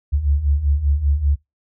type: beating tone pair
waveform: sine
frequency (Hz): 68.4 / 73.5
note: C#2 / D2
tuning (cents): -23 / +2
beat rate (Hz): 5.1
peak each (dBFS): -21 / -16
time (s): 0.12-1.36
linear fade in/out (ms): 20
effects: noise-tail reverb RT60 0.2 s tail -25 dB re dry